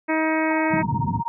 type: harmonic tone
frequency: 316.4 Hz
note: D#4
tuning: 29 cents sharp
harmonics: 1 / 2 / 3 / 4 / 5 / 6 / 7 / 8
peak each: -22 / -26 / -27 / -33 / -31 / -30 / -29 / -36 dBFS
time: 0.08-0.83 s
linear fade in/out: 20 ms
type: tone with tremolo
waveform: sine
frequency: 932.3 Hz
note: A#5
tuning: in tune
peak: -21 dBFS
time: 0.51-1.28 s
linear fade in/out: 0 ms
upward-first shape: sine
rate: 16 Hz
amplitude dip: 100%
type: band-pass noise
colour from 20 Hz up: pink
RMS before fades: -25 dBFS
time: 0.7-1.23 s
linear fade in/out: 50 ms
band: 110 to 200 Hz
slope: 24 dB/octave
effects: none